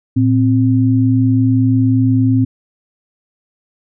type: tone pair together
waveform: sine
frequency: 112.95 / 261.6 Hz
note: A2 / C4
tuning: +46 / 0 cents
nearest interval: octave + minor third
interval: 1454 cents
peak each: -12 dBFS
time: 0.16-2.45 s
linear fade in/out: 10 ms
effects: none